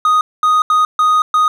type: tone bursts at uneven times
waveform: triangle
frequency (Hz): 1244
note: D#6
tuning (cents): -1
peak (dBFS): -7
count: 5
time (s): 0.05-0.21 / 0.43-0.62 / 0.7-0.85 / 0.99-1.22 / 1.34-1.48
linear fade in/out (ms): 2
effects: none